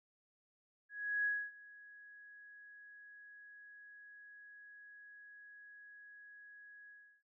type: tone with ADSR envelope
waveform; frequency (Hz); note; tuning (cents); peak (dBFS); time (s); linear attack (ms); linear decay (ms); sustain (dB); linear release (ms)
sine; 1668; G#6; +7; -31; 0.89-7.23; 360; 260; -23; 340
effects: none